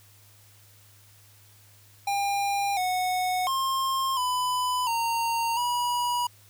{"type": "tone with pitch steps", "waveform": "square", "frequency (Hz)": [802, 735, 1065, 1000, 923, 970], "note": ["G5", "F#5", "C6", "B5", "A#5", "B5"], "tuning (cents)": [39, -12, 30, 21, -17, -31], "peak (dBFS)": -25, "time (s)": [2.07, 6.27], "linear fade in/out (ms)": 5, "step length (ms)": 700, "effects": ["added 102 Hz sine -56 dBFS peak until 6.49 s", "white hiss -57 dBFS RMS until 6.49 s"]}